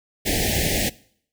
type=band-stop noise; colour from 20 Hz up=pink; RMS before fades=-22 dBFS; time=0.25-0.9 s; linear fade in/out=20 ms; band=800 to 1700 Hz; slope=96 dB/octave; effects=noise-tail reverb RT60 0.6 s tail -21 dB re dry